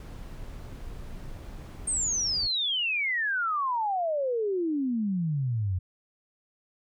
brown noise, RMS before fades -40 dBFS, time 0-2.47 s, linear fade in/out 2 ms
sine exponential sweep, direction down, 8700 to 87.31 Hz, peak -25 dBFS, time 1.87-5.79 s, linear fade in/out 10 ms
effects none

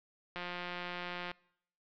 click train, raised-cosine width 0.3 ms, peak -24 dBFS, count 170, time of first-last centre 0.36-1.315 s, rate 177 Hz, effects noise-tail reverb RT60 0.7 s tail -24 dB re dry + low-pass 4000 Hz 12 dB/octave

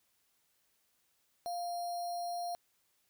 sine tone with sample-and-hold, 699 Hz, F5, 1 cent sharp, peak -35 dBFS, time 1.46-2.55 s, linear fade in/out 0 ms, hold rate 4900 Hz, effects white hiss -75 dBFS RMS until 3.09 s

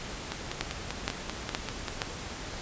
two click trains, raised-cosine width 0.2 ms, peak -15 / -10 dBFS, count 9 / 4, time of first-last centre 0.32-1.883 / 0.61-2.018 s, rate 5.12 / 2.13 Hz, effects pink hiss -39 dBFS RMS until 2.61 s + resampled to 16000 Hz

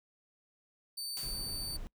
sawtooth tone, 4567 Hz, D8, 49 cents flat, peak -35 dBFS, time 0.97-1.77 s, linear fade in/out 10 ms
white noise with exponential decay, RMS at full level -43 dBFS, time 1.17-1.58 s, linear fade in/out 0 ms, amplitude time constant 89 ms
brown noise, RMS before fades -43 dBFS, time 1.23-1.87 s, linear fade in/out 0 ms
effects noise-tail reverb RT60 0.1 s tail -24 dB re dry

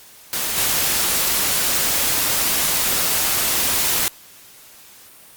white noise with level steps, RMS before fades -23 / -19 dBFS, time 0.33-4.08 s, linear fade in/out 0 ms, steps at 0.56 s, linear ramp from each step 20 ms, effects white hiss -45 dBFS RMS until 5.36 s + Opus 48 kbps

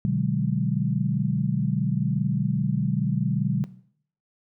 sine chord, G# half-diminished seventh, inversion first, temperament just, 124.59 / 149.51 / 186.89 / 207.7 Hz, B2 / D3 / F#3 / G#3, +16 / +31 / +18 / 0 cents, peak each -27 / -26 / -25 / -29 dBFS, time 0.05-3.64 s, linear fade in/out 0 ms, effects noise-tail reverb RT60 0.6 s tail -17 dB re dry

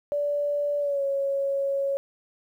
sine tone with pitch glide, 580 to 552.8 Hz, D5 to C#5, -22 to -5 cents, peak -23 dBFS, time 0.12-1.97 s, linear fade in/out 0 ms, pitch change -83 cents, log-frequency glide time 0.8-1.03 s, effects 10-bit

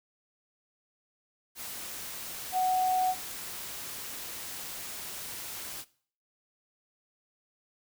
sine tone in noise, 742 Hz, F#5, 5 cents sharp, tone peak -24 dBFS, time 2.52-3.15 s, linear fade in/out 50 ms, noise white, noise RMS -40 dBFS, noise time 1.55-5.85 s, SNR +13 dB, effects noise-tail reverb RT60 0.5 s tail -20 dB re dry

